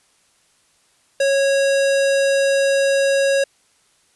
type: tone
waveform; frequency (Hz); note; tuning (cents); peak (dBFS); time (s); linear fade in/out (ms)
square; 550; C#5; -14; -15; 1.2-3.44; 5
effects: white hiss -59 dBFS RMS until 4.15 s + resampled to 24000 Hz